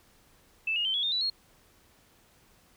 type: tone with pitch steps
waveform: sine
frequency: 2637 / 2859 / 3100 / 3361 / 3644 / 3951 / 4284 Hz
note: E7 / F7 / G7 / G#7 / A#7 / B7 / C8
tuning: 0 / +40 / -20 / +20 / -40 / 0 / +40 cents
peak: -26 dBFS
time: 0.67-1.3 s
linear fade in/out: 5 ms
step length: 90 ms
effects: pink hiss -62 dBFS RMS until 2.76 s